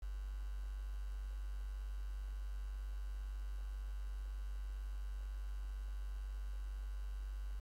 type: tone with quantisation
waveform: sine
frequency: 49 Hz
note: G1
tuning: in tune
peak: -40 dBFS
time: 0.02-7.6 s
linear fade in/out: 10 ms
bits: 10
effects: AAC 64 kbps